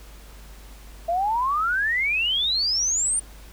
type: exponential sweep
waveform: sine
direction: up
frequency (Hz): 659.3 to 9240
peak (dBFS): -20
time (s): 1.08-3.2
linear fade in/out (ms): 10
effects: added 50 Hz sine -42 dBFS peak until 3.52 s + pink hiss -49 dBFS RMS until 3.52 s